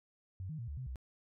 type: tone with pitch steps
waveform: sine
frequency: 93.9 / 156.1 / 117.3 / 72.2 / 128.8 / 63.9 Hz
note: F#2 / D#3 / A#2 / D2 / C3 / C2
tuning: +26 / +6 / +11 / -29 / -27 / -40 cents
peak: -39 dBFS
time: 0.4-0.958 s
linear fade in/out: 0 ms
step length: 93 ms
effects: none